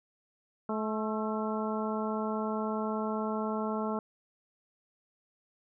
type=harmonic tone with a mistuned harmonic; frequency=216.2 Hz; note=A3; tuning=30 cents flat; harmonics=1 / 2 / 3 / 4 / 5 / 6; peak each=-33 / -36 / -38 / -39 / -40 / -41 dBFS; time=0.69-3.99 s; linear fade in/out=2 ms; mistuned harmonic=6; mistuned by=+51 cents; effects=none